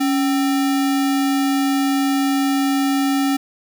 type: tone with sample-and-hold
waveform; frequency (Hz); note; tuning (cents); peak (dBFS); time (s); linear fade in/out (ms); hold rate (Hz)
sine; 277.2; C#4; 0; -15; 0-3.37; 10; 1050
effects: none